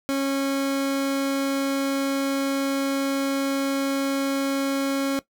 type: tone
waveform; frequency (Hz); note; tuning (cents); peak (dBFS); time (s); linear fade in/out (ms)
30% pulse; 274.2; C#4; -19; -19; 0.09-5.19; 0
effects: noise-tail reverb RT60 0.1 s tail -17 dB re dry